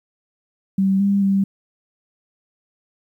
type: tone with pitch steps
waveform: sine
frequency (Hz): 193.1 / 199.3 / 195.7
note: G3 / G3 / G3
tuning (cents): -26 / +29 / -3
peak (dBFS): -14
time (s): 0.78-1.44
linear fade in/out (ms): 5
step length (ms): 220
effects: 9-bit